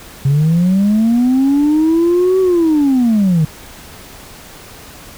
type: linear two-way sweep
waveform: sine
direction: up then down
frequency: 133.9 to 380.6 to 150 Hz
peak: -7 dBFS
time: 0.25-3.45 s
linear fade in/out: 5 ms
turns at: 2.4 s
effects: tanh soft clip ceiling -7 dBFS + pink hiss -36 dBFS RMS until 5.17 s